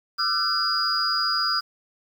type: tone cluster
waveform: sine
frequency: 1190 / 1350 / 1505 / 4894 Hz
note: D6 / E6 / F#6 / D#8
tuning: +22 / +41 / +29 / -29 cents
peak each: -30 / -27 / -30 / -23 dBFS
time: 0.18-1.61 s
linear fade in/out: 20 ms
effects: 8-bit